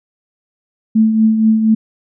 sine tone with tremolo, 220 Hz, A3, in tune, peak -6 dBFS, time 0.95-1.75 s, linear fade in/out 10 ms, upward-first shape triangle, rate 4.2 Hz, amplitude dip 55%, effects none

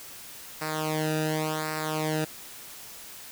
sawtooth tone with flanger, 155.56 Hz, D#3, in tune, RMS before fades -29 dBFS, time 0.61-2.25 s, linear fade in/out 10 ms, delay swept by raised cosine 0.3 to 0.94 ms, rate 0.9 Hz, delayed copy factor -1, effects white hiss -44 dBFS RMS until 3.31 s

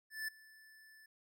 square tone with ADSR envelope, 1752 Hz, A6, 8 cents flat, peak -37 dBFS, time 0.1-1.06 s, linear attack 180 ms, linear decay 8 ms, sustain -22 dB, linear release 4 ms, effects none

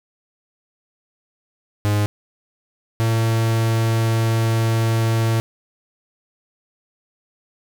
45% pulse tone pair in turn, 103.83 / 113.16 Hz, G#2 / A2, 0 / +49 cents, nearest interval minor second, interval 149 cents, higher second, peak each -16 dBFS, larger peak neither, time 1.85-2.06 / 3-5.4 s, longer second, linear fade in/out 0 ms, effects none

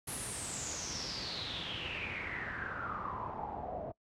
pink noise with low-pass filter sweep, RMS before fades -40 dBFS, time 0.07-3.92 s, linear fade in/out 10 ms, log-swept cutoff 11000 to 600 Hz, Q 7.8, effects noise-tail reverb RT60 0.1 s tail -22 dB re dry + high-pass 60 Hz 12 dB/octave

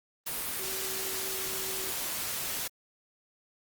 sine tone in noise, 381.4 Hz, G4, 47 cents flat, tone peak -42 dBFS, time 0.59-1.91 s, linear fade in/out 10 ms, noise white, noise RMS -34 dBFS, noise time 0.26-2.68 s, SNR -11 dB, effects Opus 32 kbps

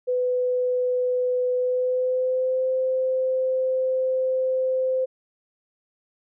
sine tone with pitch glide, 499.9 to 518.1 Hz, B4 to C5, +21 to -17 cents, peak -20 dBFS, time 0.07-5.06 s, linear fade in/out 20 ms, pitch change +62 cents, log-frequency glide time 1.55-2.69 s, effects none

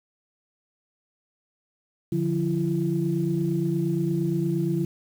sine tone cluster, 147.5 / 176.1 / 337.3 Hz, D3 / F3 / E4, +8 / +15 / +40 cents, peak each -26 dBFS, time 2.12-4.85 s, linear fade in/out 5 ms, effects tanh soft clip ceiling -12 dBFS + 8-bit

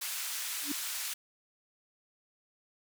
white band-pass noise, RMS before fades -37 dBFS, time 0.01-1.14 s, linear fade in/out 10 ms, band 1300 to 15000 Hz, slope 12 dB/octave
sine tone with exponential growth, 288.2 Hz, D4, 33 cents flat, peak -29 dBFS, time 0.61-0.72 s, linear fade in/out 5 ms, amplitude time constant 23 ms
effects none

